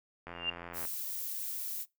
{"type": "click train", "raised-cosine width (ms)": 0.5, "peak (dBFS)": -28, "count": 51, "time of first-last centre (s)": [0.27, 0.851], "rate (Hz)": 86}
{"type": "tone with exponential growth", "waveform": "sine", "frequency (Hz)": 2794, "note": "F7", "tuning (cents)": 0, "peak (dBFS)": -26, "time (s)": [0.32, 0.5], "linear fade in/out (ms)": 5, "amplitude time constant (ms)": 39}
{"type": "noise", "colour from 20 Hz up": "violet", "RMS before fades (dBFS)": -38, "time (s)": [0.73, 1.86], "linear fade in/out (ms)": 50}
{"effects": ["noise-tail reverb RT60 0.2 s tail -22 dB re dry"]}